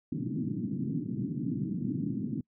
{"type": "band-pass noise", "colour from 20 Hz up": "white", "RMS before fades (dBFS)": -33, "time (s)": [0.12, 2.41], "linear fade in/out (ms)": 5, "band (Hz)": [120, 300], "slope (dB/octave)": 48, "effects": ["noise-tail reverb RT60 0.1 s tail -26 dB re dry"]}